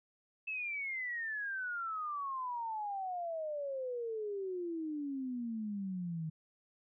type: exponential sweep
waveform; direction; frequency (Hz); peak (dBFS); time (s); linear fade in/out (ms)
sine; down; 2637 to 155.56; -36; 0.47-6.3; 10
effects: none